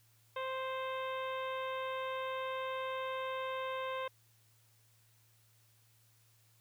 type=harmonic tone; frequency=523.3 Hz; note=C5; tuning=in tune; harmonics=1 / 2 / 3 / 4 / 5 / 6 / 7; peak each=-39 / -40 / -48 / -49 / -50 / -53 / -53 dBFS; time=0.36-4.08 s; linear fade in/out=5 ms; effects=added 112 Hz sine -68 dBFS peak until 6.6 s + white hiss -70 dBFS RMS until 6.6 s